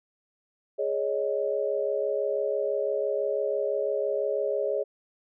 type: chord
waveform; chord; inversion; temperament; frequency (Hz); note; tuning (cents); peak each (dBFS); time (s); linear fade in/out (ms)
sine; Ab suspended fourth; none; equal with one note detuned; 415.3 / 556.3 / 622.3; Ab4 / Db5 / Eb5; 0 / +6 / 0; -29 / -28 / -31; 0.78-4.84; 20
effects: none